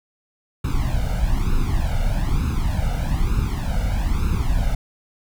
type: noise with flanger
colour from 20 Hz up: brown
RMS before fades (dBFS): -20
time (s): 0.64-4.75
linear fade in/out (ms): 5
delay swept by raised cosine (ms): 0.77 to 1.4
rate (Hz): 1.1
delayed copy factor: +0.95
effects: none